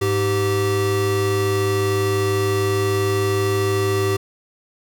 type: tone pair together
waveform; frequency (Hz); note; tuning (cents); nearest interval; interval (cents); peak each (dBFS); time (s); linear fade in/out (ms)
square; 102.9 / 388.3; G#2 / G4; -16 / -16; octave + major seventh; 2300; -22 / -20; 0.01-4.17; 10
effects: none